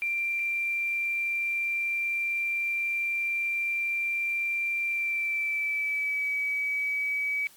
sine tone with pitch glide, 2364 to 2280 Hz, D7 to C#7, +11 to +48 cents, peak -26 dBFS, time 0.02-7.47 s, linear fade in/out 0 ms, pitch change -63 cents, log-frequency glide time 4.85-6.3 s, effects white hiss -55 dBFS RMS until 7.56 s + Opus 24 kbps

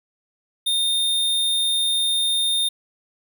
square tone, 3643 Hz, A#7, 41 cents flat, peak -19 dBFS, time 0.66-2.69 s, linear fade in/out 10 ms, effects none

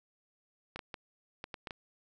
clicks, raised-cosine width 0.3 ms, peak -24 dBFS, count 7, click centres 0.76 / 0.792 / 0.942 / 1.441 / 1.542 / 1.672 / 1.708 s, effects none

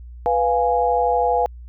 sine chord, F diminished, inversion second, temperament equal, 493.9 / 698.5 / 830.6 Hz, Cb5 / F5 / Ab5, 0 / 0 / 0 cents, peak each -20 dBFS, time 0.26-1.46 s, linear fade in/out 0 ms, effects added 60 Hz sine -35 dBFS peak until 1.68 s

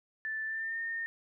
sine tone with pitch glide, 1760 to 1827.3 Hz, A6 to A#6, 0 to -35 cents, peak -33 dBFS, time 0.25-1.06 s, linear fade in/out 0 ms, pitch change +65 cents, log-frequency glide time 0.45-0.8 s, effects none

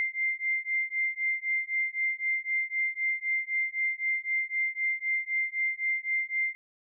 sine beating tone pair, 2093 / 2096.9 Hz, C7 / C7, 0 / +3 cents, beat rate 3.9 Hz, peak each -30 dBFS, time 0-6.55 s, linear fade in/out 0 ms, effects none

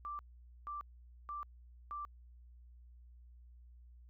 sine tone bursts, 1174.7 Hz, D6, in tune, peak -40 dBFS, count 4, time 0.05-2.05 s, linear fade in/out 0 ms, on 140 ms, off 480 ms, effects added 60 Hz sine -55 dBFS peak until 4.09 s

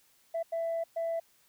sine tone bursts at uneven times, 664 Hz, E5, 12 cents sharp, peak -28 dBFS, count 3, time 0.34-0.43 / 0.52-0.84 / 0.96-1.2 s, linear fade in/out 10 ms, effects tanh soft clip ceiling -27 dBFS + white hiss -66 dBFS RMS until 1.48 s

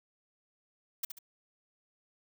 blue noise with echo, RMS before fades -33 dBFS, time 1.03-1.05 s, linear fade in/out 5 ms, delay 69 ms, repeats 2, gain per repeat -8 dB, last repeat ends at 1.188 s, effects none

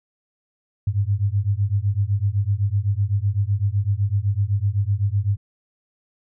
sine beating tone pair, 97.1 / 105 Hz, G2 / G#2, -16 / +19 cents, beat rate 7.9 Hz, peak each -21 dBFS, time 0.87-5.37 s, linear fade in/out 5 ms, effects none

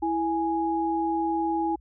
sine tone pair together, 329.6 / 830.6 Hz, E4 / G#5, 0 / 0 cents, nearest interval octave + major third, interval 1600 cents, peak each -26 dBFS, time 0.02-1.76 s, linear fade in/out 10 ms, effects added 60 Hz sine -50 dBFS peak until 1.8 s

